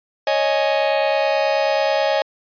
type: chord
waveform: 45% pulse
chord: C# suspended second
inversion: none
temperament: just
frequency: 554.4 / 623.7 / 831.5 Hz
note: C#5 / D#5 / G#5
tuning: 0 / +4 / +2 cents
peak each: -20 / -20 / -22 dBFS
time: 0.27-2.22 s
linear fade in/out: 2 ms
effects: resampled to 11025 Hz